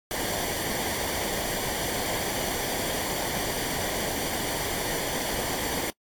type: noise with comb filter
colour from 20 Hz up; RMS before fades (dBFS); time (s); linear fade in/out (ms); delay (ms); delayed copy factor
pink; -30; 0.11-5.9; 0; 0.76; -0.6
effects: noise-tail reverb RT60 0.1 s tail -26 dB re dry + AAC 64 kbps